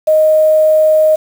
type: tone with quantisation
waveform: sine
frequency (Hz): 622.3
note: D#5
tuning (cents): 0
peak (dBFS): -6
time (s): 0.07-1.16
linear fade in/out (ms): 10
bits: 5
effects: none

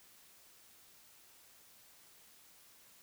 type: silence
effects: white hiss -62 dBFS RMS until 3.02 s

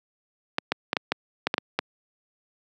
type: clicks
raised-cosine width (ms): 0.3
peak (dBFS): -6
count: 9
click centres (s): 0.584 / 0.72 / 0.931 / 0.968 / 1.12 / 1.47 / 1.541 / 1.581 / 1.79
effects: high-pass 200 Hz 12 dB/octave

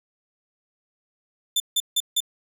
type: tone bursts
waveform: sawtooth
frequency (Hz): 3545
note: A7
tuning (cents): +12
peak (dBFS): -16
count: 4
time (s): 1.56-2.204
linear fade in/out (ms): 5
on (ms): 41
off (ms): 160
effects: none

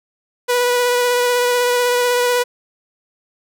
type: tone with vibrato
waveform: sawtooth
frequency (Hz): 490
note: B4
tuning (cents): -14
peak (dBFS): -10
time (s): 0.48-2.44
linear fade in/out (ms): 20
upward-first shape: triangle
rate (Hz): 16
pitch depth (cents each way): 18
effects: none

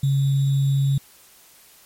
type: tone with sample-and-hold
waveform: sine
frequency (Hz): 137.7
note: C#3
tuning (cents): -11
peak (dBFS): -16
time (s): 0.03-0.98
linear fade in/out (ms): 5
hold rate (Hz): 3675
effects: white hiss -51 dBFS RMS until 1.85 s + MP3 64 kbps

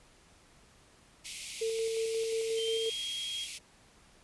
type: high-pass noise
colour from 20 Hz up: pink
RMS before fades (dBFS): -42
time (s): 1.24-3.59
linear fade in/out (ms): 20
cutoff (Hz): 2100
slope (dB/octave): 96
type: tone with tremolo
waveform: sine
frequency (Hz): 450.2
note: A4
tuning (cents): +40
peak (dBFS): -29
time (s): 1.61-2.9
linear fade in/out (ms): 10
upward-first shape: square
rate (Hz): 5.6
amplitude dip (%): 25
type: tone with pitch glide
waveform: sine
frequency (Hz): 3136 to 3264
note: G7 to G#7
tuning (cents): 0 to -31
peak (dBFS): -35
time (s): 2.55-3.48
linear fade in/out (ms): 50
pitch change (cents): +69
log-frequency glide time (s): 2.66-2.94
effects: pink hiss -61 dBFS RMS until 4.23 s + resampled to 24000 Hz

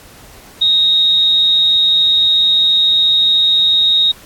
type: tone with amplitude modulation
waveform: sine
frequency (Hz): 3746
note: A#7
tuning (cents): +8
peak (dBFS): -7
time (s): 0.61-4.12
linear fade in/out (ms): 10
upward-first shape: sine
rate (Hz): 177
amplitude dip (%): 35
effects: pink hiss -40 dBFS RMS until 4.25 s + AAC 64 kbps

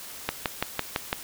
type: click train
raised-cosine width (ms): 0.3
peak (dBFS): -8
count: 6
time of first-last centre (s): 0.29-1.129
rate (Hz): 5.96
effects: white hiss -41 dBFS RMS until 1.23 s

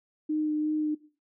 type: tone with vibrato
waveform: sine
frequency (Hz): 305.3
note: D#4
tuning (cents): -33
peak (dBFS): -25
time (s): 0.29-0.95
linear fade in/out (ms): 10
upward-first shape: sine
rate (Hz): 2.8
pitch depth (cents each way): 12
effects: noise-tail reverb RT60 0.4 s tail -18 dB re dry

